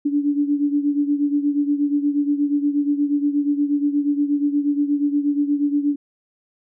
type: beating tone pair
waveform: sine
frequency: 287.3 / 295.7 Hz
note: D4 / D4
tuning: -38 / +12 cents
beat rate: 8.4 Hz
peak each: -18 / -23 dBFS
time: 0.05-5.96 s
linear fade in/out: 10 ms
effects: none